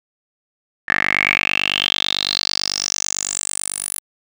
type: tone with band-pass filter sweep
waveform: 10% pulse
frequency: 49 Hz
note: G1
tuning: in tune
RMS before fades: -21 dBFS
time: 0.88-4 s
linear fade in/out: 10 ms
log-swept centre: 1800 to 11000 Hz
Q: 7.6
effects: none